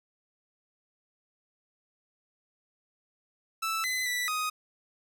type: tone with pitch steps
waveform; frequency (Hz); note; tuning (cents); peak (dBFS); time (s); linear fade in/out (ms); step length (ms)
sawtooth; 1319 / 2022 / 1970 / 1250; E6 / B6 / B6 / D#6; +1 / +40 / -5 / +8; -25; 3.62-4.5; 10; 220
effects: none